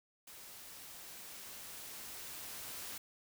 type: noise with level ramp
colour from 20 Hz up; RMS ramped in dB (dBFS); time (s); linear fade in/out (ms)
white; -53 to -45; 0.27-2.98; 5
effects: none